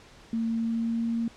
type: tone with pitch glide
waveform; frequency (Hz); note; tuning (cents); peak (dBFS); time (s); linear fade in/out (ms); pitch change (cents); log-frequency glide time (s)
sine; 227.3 to 230.7; A#3 to A#3; -43 to -18; -25; 0.33-1.28; 2; +25; 0.52-1.09
effects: pink hiss -52 dBFS RMS until 1.36 s + low-pass 6000 Hz 12 dB/octave